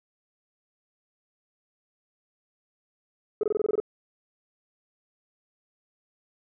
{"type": "tone bursts", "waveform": "sine", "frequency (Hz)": 423.7, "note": "G#4", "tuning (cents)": 35, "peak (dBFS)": -19, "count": 9, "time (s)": [3.41, 3.801], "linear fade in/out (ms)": 2, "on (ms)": 23, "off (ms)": 23, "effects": ["tanh soft clip ceiling -19 dBFS"]}